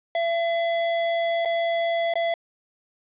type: tone with dropouts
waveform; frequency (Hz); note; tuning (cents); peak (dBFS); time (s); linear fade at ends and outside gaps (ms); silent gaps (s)
square; 674; E5; +38; -22; 0.15-2.34; 2; 1.45-1.456 / 2.138-2.155
effects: resampled to 8000 Hz + 9-bit